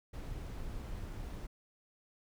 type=noise; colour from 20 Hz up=brown; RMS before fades=-42 dBFS; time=0.13-1.47 s; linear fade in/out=10 ms; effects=none